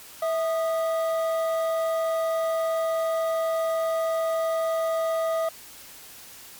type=tone pair together; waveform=triangle; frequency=653 / 1233.4 Hz; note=E5 / D#6; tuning=-17 / -16 cents; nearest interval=major seventh; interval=1101 cents; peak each=-21 / -30 dBFS; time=0.22-5.49 s; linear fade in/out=5 ms; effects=white hiss -45 dBFS RMS until 6.59 s + MP3 96 kbps